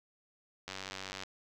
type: click train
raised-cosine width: 0.2 ms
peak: -23 dBFS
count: 54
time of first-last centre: 0.68-1.235 s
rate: 95.5 Hz
effects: none

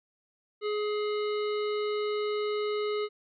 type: harmonic tone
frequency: 420 Hz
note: G#4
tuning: 19 cents sharp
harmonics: 1 / 3 / 5 / 7 / 9 / 10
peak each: -28 / -38 / -42 / -45 / -47 / -48 dBFS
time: 0.61-3.09 s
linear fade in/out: 50 ms
effects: none

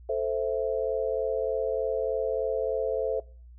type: chord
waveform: sine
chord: A minor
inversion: none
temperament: equal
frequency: 440 / 523.3 / 659.3 Hz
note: A4 / C5 / E5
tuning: 0 / 0 / 0 cents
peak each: -29 / -29 / -31 dBFS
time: 0.09-3.2 s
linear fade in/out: 5 ms
effects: noise-tail reverb RT60 0.4 s tail -22 dB re dry + added 60 Hz sine -46 dBFS peak until 3.58 s

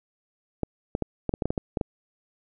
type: clicks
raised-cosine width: 2 ms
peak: -12 dBFS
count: 11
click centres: 0.633 / 0.951 / 1.023 / 1.293 / 1.339 / 1.422 / 1.456 / 1.505 / 1.578 / 1.772 / 1.812 s
effects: none

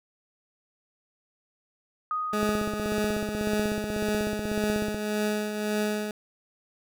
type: tone with exponential decay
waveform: sine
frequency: 1244.5 Hz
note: D#6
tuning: in tune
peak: -25 dBFS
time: 2.11-4.14 s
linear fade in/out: 1 ms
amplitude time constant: 440 ms
type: tone with tremolo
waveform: 20% pulse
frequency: 211 Hz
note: G#3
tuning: 28 cents sharp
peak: -19 dBFS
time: 2.33-6.11 s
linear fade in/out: 2 ms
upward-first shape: triangle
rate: 1.8 Hz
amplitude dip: 55%
type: click train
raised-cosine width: 2 ms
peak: -19 dBFS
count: 42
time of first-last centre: 2.43-4.945 s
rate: 16.3 Hz
effects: none

